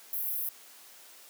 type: high-pass noise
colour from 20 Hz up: pink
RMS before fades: -33 dBFS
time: 0.13-0.49 s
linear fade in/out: 2 ms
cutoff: 11000 Hz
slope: 96 dB/octave
effects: white hiss -53 dBFS RMS until 1.29 s + high-pass 300 Hz 12 dB/octave